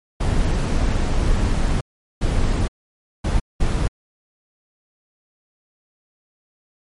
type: noise bursts at uneven times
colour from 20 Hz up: brown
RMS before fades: -18 dBFS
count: 4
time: 0.2-1.81 / 2.21-2.68 / 3.24-3.4 / 3.6-3.88 s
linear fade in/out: 10 ms
effects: MP3 48 kbps